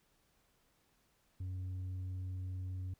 sine tone with tanh clipping, 92.5 Hz, F#2, in tune, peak -39 dBFS, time 1.4-2.94 s, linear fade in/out 5 ms, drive 3 dB, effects pink hiss -74 dBFS RMS until 2.99 s

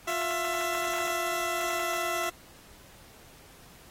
15% pulse tone pair together, 353.5 / 667.3 Hz, F4 / E5, +21 / +21 cents, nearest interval major seventh, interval 1100 cents, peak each -27 / -23 dBFS, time 0.07-2.3 s, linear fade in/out 10 ms, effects pink hiss -54 dBFS RMS until 3.9 s + AAC 48 kbps

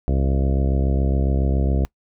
harmonic tone with a mistuned harmonic, 67.2 Hz, C2, 47 cents sharp, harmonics 1 / 2 / 3 / 4 / 5 / 6 / 7 / 8 / 9 / 10, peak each -18 / -24 / -28 / -30 / -32 / -34 / -35 / -36 / -37 / -38 dBFS, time 0.08-1.85 s, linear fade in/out 0 ms, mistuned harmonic 10, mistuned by +22 cents, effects noise-tail reverb RT60 0.1 s tail -24 dB re dry

